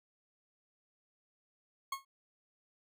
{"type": "tone with exponential decay", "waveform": "40% pulse", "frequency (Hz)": 1089, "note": "C#6", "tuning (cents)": -31, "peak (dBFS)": -31, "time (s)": [1.92, 2.05], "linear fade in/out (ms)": 5, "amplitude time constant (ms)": 27, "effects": []}